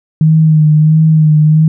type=tone with vibrato; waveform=sine; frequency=155.56 Hz; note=D#3; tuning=in tune; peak=-4 dBFS; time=0.21-1.68 s; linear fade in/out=2 ms; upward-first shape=sine; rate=1.5 Hz; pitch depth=35 cents each way; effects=none